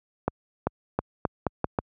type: accelerating click train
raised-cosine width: 1 ms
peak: -9 dBFS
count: 7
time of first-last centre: 0.28-1.788 s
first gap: 390 ms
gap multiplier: 0.82
effects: high-pass 60 Hz 12 dB/octave